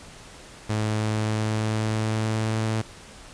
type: tone with pitch glide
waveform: sawtooth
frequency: 107.6 to 110.43 Hz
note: A2 to A2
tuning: -38 to +7 cents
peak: -19 dBFS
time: 0.69-2.82 s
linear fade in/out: 10 ms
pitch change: +45 cents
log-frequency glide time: 0.83-2.58 s
effects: pink hiss -45 dBFS RMS until 3.33 s + resampled to 22050 Hz